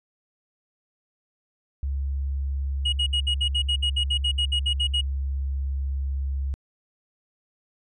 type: tone with pitch glide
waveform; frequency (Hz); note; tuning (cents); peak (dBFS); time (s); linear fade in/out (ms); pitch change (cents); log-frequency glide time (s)
sine; 68.7 to 68.11; C#2 to C#2; -15 to -30; -24; 1.83-6.54; 0; -15; 1.95-5.53
type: tone bursts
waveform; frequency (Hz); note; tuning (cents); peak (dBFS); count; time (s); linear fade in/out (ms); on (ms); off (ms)
triangle; 2892; F#7; -40; -20; 16; 2.85-5.012; 10; 77; 62
effects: resampled to 22050 Hz